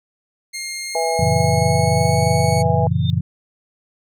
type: tone with pitch glide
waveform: 15% pulse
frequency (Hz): 2126 to 2219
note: C7 to C#7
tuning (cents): +27 to +1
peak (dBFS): -19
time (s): 0.53-2.63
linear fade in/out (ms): 20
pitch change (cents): +74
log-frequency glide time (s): 0.83-2.22
type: harmonic tone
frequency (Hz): 164.2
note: E3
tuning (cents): -6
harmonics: 3 / 4 / 5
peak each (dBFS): -22 / -22 / -21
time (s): 0.95-2.87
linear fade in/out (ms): 2
type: chord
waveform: sine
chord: F# dominant seventh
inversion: none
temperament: just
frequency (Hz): 92.5 / 115.62 / 138.75 / 166.5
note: F#2 / A#2 / C#3 / E3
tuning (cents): 0 / -14 / +2 / +18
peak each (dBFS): -21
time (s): 1.19-3.21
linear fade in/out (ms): 5
type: tone with exponential growth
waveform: sine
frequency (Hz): 3612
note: A7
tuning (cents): +45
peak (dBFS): -24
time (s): 2.91-3.1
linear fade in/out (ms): 0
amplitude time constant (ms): 41
effects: none